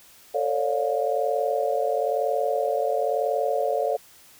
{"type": "tone cluster", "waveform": "sine", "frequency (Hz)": [445.7, 544, 585, 708], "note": ["A4", "C#5", "D5", "F5"], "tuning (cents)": [22, -33, -7, 23], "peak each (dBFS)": -27, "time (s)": [0.34, 3.97], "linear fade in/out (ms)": 10, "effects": ["white hiss -52 dBFS RMS until 4.39 s"]}